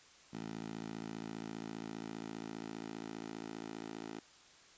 10% pulse tone with high-pass filter sweep, 55 Hz, A1, in tune, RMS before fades -45 dBFS, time 0.33-4.2 s, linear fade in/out 5 ms, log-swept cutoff 200 to 300 Hz, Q 1.5, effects white hiss -61 dBFS RMS until 4.77 s + resampled to 16000 Hz

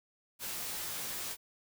white noise with comb filter, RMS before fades -39 dBFS, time 0.39-1.37 s, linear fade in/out 50 ms, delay 16 ms, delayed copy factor -0.65, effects none

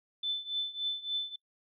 sine tone with tremolo, 3520 Hz, A7, in tune, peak -28 dBFS, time 0.23-1.36 s, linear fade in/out 5 ms, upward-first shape triangle, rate 3.5 Hz, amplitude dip 90%, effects noise-tail reverb RT60 0.1 s tail -26 dB re dry

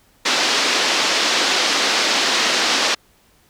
white band-pass noise, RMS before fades -18 dBFS, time 0.25-2.95 s, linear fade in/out 10 ms, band 240 to 5400 Hz, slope 24 dB/octave, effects pink hiss -56 dBFS RMS until 3.49 s

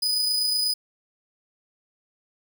40% pulse tone with amplitude modulation, 4978 Hz, D#8, in tune, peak -19 dBFS, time 0.02-0.74 s, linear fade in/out 10 ms, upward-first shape sine, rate 28.2 Hz, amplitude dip 30%, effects none

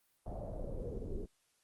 brown noise with low-pass filter sweep, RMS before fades -41 dBFS, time 0.26-1.26 s, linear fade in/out 5 ms, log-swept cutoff 720 to 370 Hz, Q 4.8, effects white hiss -75 dBFS RMS until 1.63 s + Opus 32 kbps

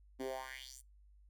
10% pulse tone with high-pass filter sweep, 130.81 Hz, C3, in tune, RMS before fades -45 dBFS, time 0.19-0.82 s, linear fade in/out 20 ms, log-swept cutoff 260 to 9700 Hz, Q 3.5, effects noise-tail reverb RT60 0.2 s tail -25 dB re dry + added 50 Hz sine -60 dBFS peak until 1.29 s

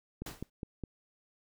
click train, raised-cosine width 3 ms, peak -25 dBFS, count 4, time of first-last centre 0.22-0.837 s, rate 4.86 Hz
pink noise with exponential decay, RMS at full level -39 dBFS, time 0.26-0.5 s, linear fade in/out 5 ms, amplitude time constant 52 ms
effects none

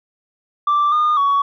sine tone with pitch steps, 1173 / 1218 / 1123 Hz, D6 / D#6 / C#6, -2 / -37 / +22 cents, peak -11 dBFS, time 0.67-1.42 s, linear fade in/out 5 ms, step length 250 ms, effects tanh soft clip ceiling -11 dBFS

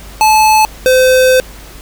square tone pair in turn, 866 / 513.8 Hz, A5 / C5, -28 / -32 cents, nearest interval major sixth, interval 904 cents, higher first, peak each -6 dBFS, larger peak neither, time 0.21-0.65 / 0.86-1.4 s, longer second, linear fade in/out 0 ms, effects added 50 Hz sine -32 dBFS peak until 1.81 s + pink hiss -35 dBFS RMS until 1.81 s

